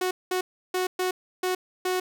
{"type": "tone bursts at uneven times", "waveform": "sawtooth", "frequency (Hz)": 367.8, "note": "F#4", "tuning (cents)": -10, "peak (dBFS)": -20, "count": 6, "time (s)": [[0.01, 0.11], [0.31, 0.41], [0.74, 0.87], [0.99, 1.11], [1.43, 1.55], [1.85, 2]], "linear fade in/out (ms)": 5, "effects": []}